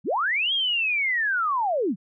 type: linear two-way sweep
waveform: sine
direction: up then down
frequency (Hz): 123.8 to 3300 to 151.6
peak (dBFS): -21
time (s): 0.04-1.96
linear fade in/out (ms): 50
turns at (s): 0.53
effects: none